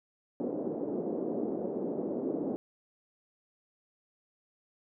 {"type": "band-pass noise", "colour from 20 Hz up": "pink", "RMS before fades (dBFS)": -34, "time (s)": [0.4, 2.56], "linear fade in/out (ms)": 0, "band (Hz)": [240, 510], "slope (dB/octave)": 24, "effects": []}